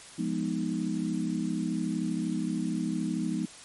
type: chord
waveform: sine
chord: F half-diminished seventh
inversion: none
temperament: equal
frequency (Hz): 174.61 / 207.7 / 246.9 / 311.1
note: F3 / Ab3 / Cb4 / Eb4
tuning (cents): 0 / 0 / 0 / 0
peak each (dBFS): -33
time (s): 0.18-3.46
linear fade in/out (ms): 10
effects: white hiss -48 dBFS RMS until 3.64 s + MP3 48 kbps